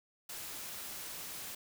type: noise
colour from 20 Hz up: white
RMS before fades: -44 dBFS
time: 0.29-1.55 s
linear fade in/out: 5 ms
effects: none